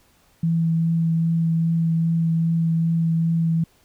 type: tone with vibrato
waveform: sine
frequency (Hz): 164.81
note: E3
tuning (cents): 0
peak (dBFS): -17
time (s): 0.43-3.64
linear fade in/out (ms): 5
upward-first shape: triangle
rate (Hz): 2.5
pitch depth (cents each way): 13
effects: pink hiss -59 dBFS RMS until 3.84 s